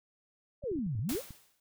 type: exponential two-way sweep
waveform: sine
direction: down then up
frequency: 622.3 to 98 to 622.3 Hz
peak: -31 dBFS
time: 0.62-1.22 s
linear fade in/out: 50 ms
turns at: 0.99 s
type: clicks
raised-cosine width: 5 ms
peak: -34 dBFS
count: 10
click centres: 0.639 / 0.716 / 0.757 / 0.789 / 0.865 / 0.952 / 0.992 / 1.116 / 1.151 / 1.307 s
type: noise with exponential decay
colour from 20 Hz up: white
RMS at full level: -37 dBFS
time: 1.09-1.6 s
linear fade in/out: 2 ms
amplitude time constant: 110 ms
effects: none